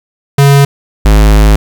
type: tone pair in turn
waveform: square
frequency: 140.2 / 52.52 Hz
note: C#3 / G#1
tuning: +20 / +20 cents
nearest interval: octave + perfect fourth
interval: 1700 cents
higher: first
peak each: -3 dBFS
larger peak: neither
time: 0.38-0.65 / 1.05-1.56 s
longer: second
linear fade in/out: 5 ms
effects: 7-bit